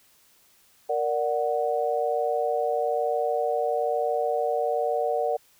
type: chord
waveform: sine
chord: Bb augmented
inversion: none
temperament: equal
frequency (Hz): 466.2 / 587.3 / 740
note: Bb4 / D5 / F#5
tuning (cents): 0 / 0 / 0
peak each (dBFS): -27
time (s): 0.89-5.37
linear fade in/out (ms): 10
effects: white hiss -60 dBFS RMS until 5.59 s